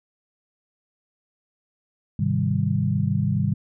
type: chord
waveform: sine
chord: Ab major seventh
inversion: none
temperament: equal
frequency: 103.83 / 130.81 / 155.56 / 196 Hz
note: Ab2 / C3 / Eb3 / G3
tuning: 0 / 0 / 0 / 0 cents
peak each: -25 dBFS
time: 2.19-3.54 s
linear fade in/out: 5 ms
effects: none